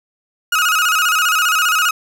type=tone with vibrato; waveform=30% pulse; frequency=1351 Hz; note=E6; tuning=42 cents sharp; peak=-10 dBFS; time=0.52-1.91 s; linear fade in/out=5 ms; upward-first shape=square; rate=15 Hz; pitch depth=100 cents each way; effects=none